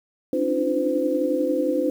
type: tone cluster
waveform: sine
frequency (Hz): 272.1 / 292.6 / 303.6 / 349.9 / 511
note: C#4 / D4 / D#4 / F4 / C5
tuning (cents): -32 / -6 / -42 / +3 / -41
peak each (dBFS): -28 / -31 / -25 / -28 / -23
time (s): 0.33-1.9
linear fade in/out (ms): 2
effects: 8-bit